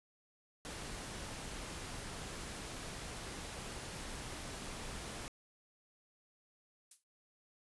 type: noise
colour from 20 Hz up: pink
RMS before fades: -45 dBFS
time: 0.65-5.28 s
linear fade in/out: 0 ms
type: noise with exponential decay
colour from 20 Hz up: violet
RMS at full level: -46 dBFS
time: 6.91-7.04 s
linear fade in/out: 5 ms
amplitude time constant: 28 ms
effects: resampled to 24000 Hz